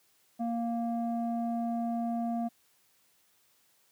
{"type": "tone with low-pass filter", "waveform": "square", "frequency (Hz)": 233.1, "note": "A#3", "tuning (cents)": 0, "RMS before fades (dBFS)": -32, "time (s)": [0.39, 2.49], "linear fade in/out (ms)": 20, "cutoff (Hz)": 590, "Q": 5.8, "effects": ["white hiss -68 dBFS RMS until 3.91 s", "high-pass 80 Hz 12 dB/octave"]}